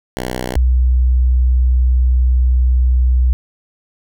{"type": "tone pair in turn", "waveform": ["5% pulse", "sine"], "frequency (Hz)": [62.5, 62.5], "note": ["B1", "B1"], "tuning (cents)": [21, 21], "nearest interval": "unison", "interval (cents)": 0, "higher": "neither", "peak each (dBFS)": -9, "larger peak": "neither", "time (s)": [[0.17, 0.56], [0.56, 3.33]], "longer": "second", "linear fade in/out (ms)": 0, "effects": []}